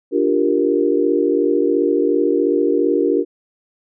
sine chord, G minor seventh, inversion second, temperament equal, 293.7 / 349.2 / 392 / 466.2 Hz, D4 / F4 / G4 / Bb4, 0 / 0 / 0 / 0 cents, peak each -19 dBFS, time 0.11-3.25 s, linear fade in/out 50 ms, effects none

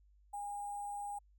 sine tone with sample-and-hold, 816 Hz, G#5, 31 cents flat, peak -39 dBFS, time 0.33-1.19 s, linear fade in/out 10 ms, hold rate 8820 Hz, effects added 50 Hz sine -63 dBFS peak until 1.38 s

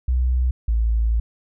sine tone pair in turn, 62.6 / 56.05 Hz, B1 / A1, +24 / +33 cents, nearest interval major second, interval 191 cents, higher first, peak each -16 dBFS, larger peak neither, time 0.08-0.51 / 0.68-1.2 s, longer second, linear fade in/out 5 ms, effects none

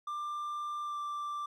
triangle tone with pitch glide, 1188 to 1176.4 Hz, D6 to D6, +20 to +3 cents, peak -33 dBFS, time 0.07-1.46 s, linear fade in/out 5 ms, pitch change -17 cents, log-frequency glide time 0.82-0.98 s, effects none

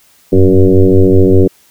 sine tone with frequency modulation, 190 Hz, F#3, 46 cents sharp, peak -3 dBFS, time 0.32-1.48 s, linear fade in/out 10 ms, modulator 93.7 Hz, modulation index 2.9, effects white hiss -48 dBFS RMS until 1.7 s

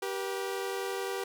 sawtooth tone pair together, 389.9 / 481.3 Hz, G4 / B4, -9 / -45 cents, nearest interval major third, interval 364 cents, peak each -30 / -33 dBFS, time 0.02-1.24 s, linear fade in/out 5 ms, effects none

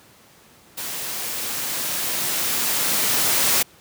white noise with level ramp, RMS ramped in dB -30 to -18 dBFS, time 0.77-3.63 s, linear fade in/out 10 ms, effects pink hiss -51 dBFS RMS until 3.8 s + high-pass 100 Hz 12 dB/octave

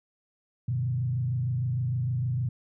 sine tone with frequency modulation, 124.2 Hz, B2, 10 cents sharp, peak -25 dBFS, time 0.68-2.49 s, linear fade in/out 5 ms, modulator 26.5 Hz, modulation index 0.74, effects none

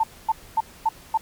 sine tone bursts, 890 Hz, A5, 20 cents sharp, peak -16 dBFS, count 5, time 0-1.175 s, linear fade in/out 5 ms, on 35 ms, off 250 ms, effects pink hiss -47 dBFS RMS until 1.21 s + MP3 96 kbps

